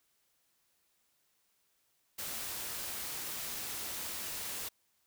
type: noise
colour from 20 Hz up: white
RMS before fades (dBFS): -40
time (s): 2.18-4.69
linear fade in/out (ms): 10
effects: white hiss -75 dBFS RMS until 5.06 s